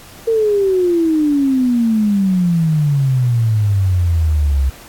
sine exponential sweep, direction down, 461.1 to 65.41 Hz, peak -11 dBFS, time 0.27-4.7 s, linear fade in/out 10 ms, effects pink hiss -39 dBFS RMS until 4.88 s + AAC 64 kbps

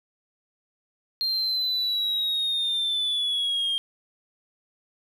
sine linear sweep, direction down, 4200 to 3200 Hz, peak -21 dBFS, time 1.21-3.78 s, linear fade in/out 0 ms, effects tanh soft clip ceiling -21 dBFS + 9-bit

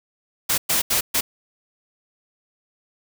white noise bursts at uneven times, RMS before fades -20 dBFS, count 4, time 0.49-0.58 / 0.69-0.82 / 0.9-1.01 / 1.14-1.21 s, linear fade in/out 10 ms, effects none

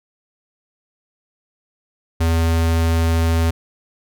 square tone, 82.41 Hz, E2, in tune, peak -15 dBFS, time 2.2-3.51 s, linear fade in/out 10 ms, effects none

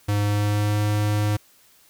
square tone with pitch glide, 103 to 104.68 Hz, G#2 to G#2, -14 to +14 cents, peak -20 dBFS, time 0.08-1.37 s, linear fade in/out 10 ms, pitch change +28 cents, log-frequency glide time 0.22-0.81 s, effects white hiss -56 dBFS RMS until 1.89 s

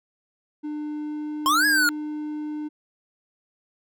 triangle tone with pitch glide, 300 to 301.7 Hz, D4 to D4, +37 to +47 cents, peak -26 dBFS, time 0.63-2.69 s, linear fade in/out 20 ms, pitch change +10 cents, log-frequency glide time 0.9-1.43 s
square exponential two-way sweep, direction up then down, 1032 to 1689 to 1411 Hz, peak -18 dBFS, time 1.46-1.89 s, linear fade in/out 0 ms, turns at 1.66 s
effects none

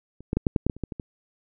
clicks, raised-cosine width 3 ms, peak -30 / -12 / -9 / -7 / -7 / -8 / -14 / -28 / -15 / -20 / -20 dBFS, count 11, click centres 0.206 / 0.331 / 0.37 / 0.468 / 0.562 / 0.666 / 0.698 / 0.766 / 0.837 / 0.922 / 0.998 s, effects none

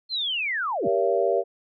sine linear sweep, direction down, 4264 to 43.65 Hz, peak -24 dBFS, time 0.09-0.89 s, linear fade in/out 50 ms
sine chord, G diminished seventh, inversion none, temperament just, 392 / 470.4 / 564.5 / 677.4 Hz, G4 / Bb4 / Db5 / Fb5, 0 / +16 / +31 / +47 cents, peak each -25 dBFS, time 0.82-1.44 s, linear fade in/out 50 ms
effects none

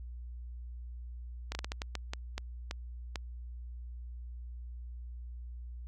slowing click train, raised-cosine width 0.2 ms, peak -19 dBFS, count 11, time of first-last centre 1.52-3.158 s, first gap 30 ms, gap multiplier 1.35, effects added 60 Hz sine -41 dBFS peak until 5.87 s

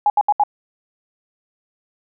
sine tone bursts, 830.6 Hz, G#5, in tune, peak -11 dBFS, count 4, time 0.06-0.436 s, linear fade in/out 2 ms, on 40 ms, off 72 ms, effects none

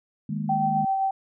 sine chord, D# suspended fourth, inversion none, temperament equal, 155.56 / 207.7 / 233.1 Hz, D#3 / G#3 / A#3, 0 / 0 / 0 cents, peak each -30 / -29 / -34 dBFS, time 0.29-0.85 s, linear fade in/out 5 ms
sine tone with tremolo, 774 Hz, G5, 22 cents flat, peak -20 dBFS, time 0.49-1.11 s, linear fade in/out 5 ms, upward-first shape sine, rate 7.7 Hz, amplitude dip 30%
effects none

